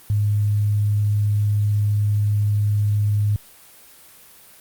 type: tone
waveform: sine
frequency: 103.83 Hz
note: G#2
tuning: in tune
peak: -16 dBFS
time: 0.1-3.36 s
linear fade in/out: 0 ms
effects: white hiss -47 dBFS RMS until 4.6 s + Opus 32 kbps